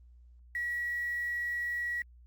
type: tone with quantisation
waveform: sine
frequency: 1924 Hz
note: B6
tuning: 46 cents flat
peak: -31 dBFS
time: 0.55-2.02 s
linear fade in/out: 2 ms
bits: 9
effects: added 60 Hz sine -53 dBFS peak until 2.26 s + Opus 32 kbps